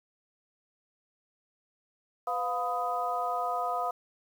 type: harmonic tone with a mistuned harmonic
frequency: 250 Hz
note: B3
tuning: 21 cents sharp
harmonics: 2 / 3 / 4 / 5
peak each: -38 / -31 / -36 / -33 dBFS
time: 2.27-3.91 s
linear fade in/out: 5 ms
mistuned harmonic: 3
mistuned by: -96 cents
effects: 9-bit